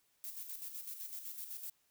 violet noise with tremolo, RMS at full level -44 dBFS, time 0.24-1.7 s, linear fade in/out 0 ms, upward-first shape square, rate 7.9 Hz, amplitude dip 50%, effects white hiss -75 dBFS RMS until 1.9 s

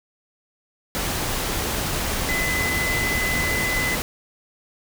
sine tone in noise, 2019 Hz, B6, 38 cents sharp, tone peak -23 dBFS, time 2.29-3.95 s, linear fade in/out 0 ms, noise pink, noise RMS -25 dBFS, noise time 0.95-4.02 s, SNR -1 dB, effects none

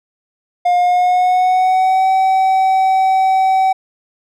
triangle tone with pitch glide, 711 to 762 Hz, F5 to G5, +31 to -49 cents, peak -8 dBFS, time 0.65-3.73 s, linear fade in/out 10 ms, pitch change +120 cents, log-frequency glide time 0.76-2.09 s, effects none

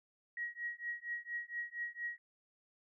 sine tone with tremolo, 1900 Hz, A#6, 33 cents sharp, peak -35 dBFS, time 0.37-2.18 s, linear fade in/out 2 ms, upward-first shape triangle, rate 4.3 Hz, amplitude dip 100%, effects none

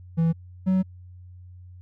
triangle tone pair in turn, 164.81 / 187.68 Hz, E3 / F#3, 0 / +25 cents, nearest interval major second, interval 225 cents, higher second, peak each -16 dBFS, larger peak neither, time 0.17-0.33 / 0.66-0.83 s, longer second, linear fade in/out 20 ms, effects added 90 Hz sine -42 dBFS peak until 1.81 s

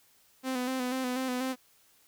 sawtooth tone with vibrato, 255.4 Hz, C4, 42 cents flat, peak -26 dBFS, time 0.43-1.56 s, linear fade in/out 50 ms, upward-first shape square, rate 4.1 Hz, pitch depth 36 cents each way, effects white hiss -64 dBFS RMS until 2.07 s

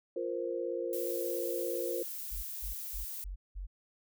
sine chord, F suspended fourth, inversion none, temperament equal, 349.2 / 466.2 / 523.3 Hz, F4 / Bb4 / C5, 0 / 0 / 0 cents, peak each -37 dBFS, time 0.16-2.03 s, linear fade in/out 5 ms
violet noise, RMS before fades -41 dBFS, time 0.93-3.24 s, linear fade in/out 0 ms
sine tone bursts, 46.25 Hz, F#1, in tune, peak -37 dBFS, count 5, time 2.31-3.67 s, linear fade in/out 20 ms, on 120 ms, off 190 ms
effects none

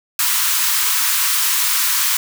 white high-pass noise, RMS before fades -17 dBFS, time 0.19-2.17 s, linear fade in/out 2 ms, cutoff 920 Hz, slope 96 dB/octave, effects none

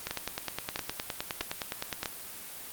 two click trains, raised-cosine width 0.2 ms, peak -14 / -14 dBFS, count 4 / 20, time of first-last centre 0.11-2.058 / 0.07-2.031 s, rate 1.54 / 9.69 Hz, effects white hiss -43 dBFS RMS until 2.72 s + Opus 32 kbps

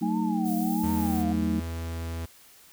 sine chord, D# diminished, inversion first, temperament just, 186.68 / 224 / 311.1 Hz, F#3 / A3 / D#4, +16 / +31 / 0 cents, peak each -29 / -27 / -30 dBFS, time 0.01-1.6 s, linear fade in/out 10 ms
sine tone with vibrato, 800 Hz, G5, 35 cents sharp, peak -33 dBFS, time 0.02-1.33 s, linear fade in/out 10 ms, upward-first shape triangle, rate 1.4 Hz, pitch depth 240 cents each way
violet noise, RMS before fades -39 dBFS, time 0.43-1.25 s, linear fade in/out 50 ms
45% pulse tone, 82.8 Hz, E2, 8 cents sharp, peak -31 dBFS, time 0.83-2.26 s, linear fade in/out 10 ms
effects white hiss -54 dBFS RMS until 2.72 s

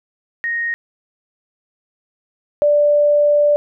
sine tone pair in turn, 1864.7 / 587.3 Hz, A#6 / D5, 0 / 0 cents, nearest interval octave + minor sixth, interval 2000 cents, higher first, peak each -18 / -10 dBFS, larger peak second, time 0.44-0.74 / 2.62-3.56 s, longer second, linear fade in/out 0 ms, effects none

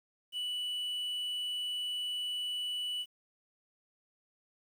triangle tone with quantisation, 2960 Hz, F#7, in tune, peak -32 dBFS, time 0.32-3.06 s, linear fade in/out 50 ms, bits 10, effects none

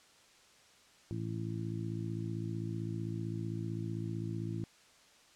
harmonic tone, 55.6 Hz, A1, 19 cents sharp, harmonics 2 / 3 / 4 / 5 / 6, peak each -38 / -41 / -46 / -47 / -43 dBFS, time 1.11-4.64 s, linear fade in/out 0 ms, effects white hiss -62 dBFS RMS until 5.35 s + low-pass 7000 Hz 12 dB/octave

